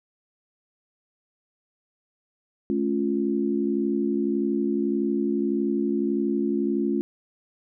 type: chord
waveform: sine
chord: A augmented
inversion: none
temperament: equal with one note detuned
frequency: 215.5 / 277.2 / 349.2 Hz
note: A3 / C#4 / E#4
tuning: -36 / 0 / 0 cents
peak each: -26 dBFS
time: 2.7-7.01 s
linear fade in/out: 0 ms
effects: none